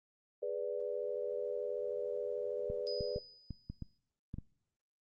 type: chord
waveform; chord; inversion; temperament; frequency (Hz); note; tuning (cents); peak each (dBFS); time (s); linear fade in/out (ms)
sine; G# diminished; none; equal; 415.3 / 493.9 / 587.3; G#4 / B4 / D5; 0 / 0 / 0; -40 / -38 / -40; 0.42-3.19; 10
type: clicks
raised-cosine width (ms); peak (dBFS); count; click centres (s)
5; -29; 8; 2.701 / 3.008 / 3.161 / 3.507 / 3.7 / 3.823 / 4.341 / 4.385
type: tone with exponential decay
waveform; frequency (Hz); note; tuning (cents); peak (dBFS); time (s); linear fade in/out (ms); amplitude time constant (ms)
sine; 4978; D#8; 0; -39; 2.87-3.98; 0; 240
effects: noise-tail reverb RT60 0.7 s tail -26 dB re dry + Opus 32 kbps